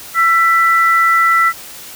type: tone pair together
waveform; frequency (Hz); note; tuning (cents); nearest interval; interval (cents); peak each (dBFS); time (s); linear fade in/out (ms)
sine; 1340 / 1975.5; E6 / B6; +28 / 0; perfect fifth; 672; -10 / -13; 0.14-1.53; 50
effects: white hiss -33 dBFS RMS until 1.95 s